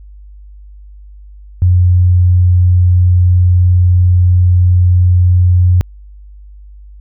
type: tone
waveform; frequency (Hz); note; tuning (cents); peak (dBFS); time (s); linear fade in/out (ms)
sine; 89.7; F2; +47; -5; 1.62-5.81; 0
effects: added 50 Hz sine -32 dBFS peak until 7 s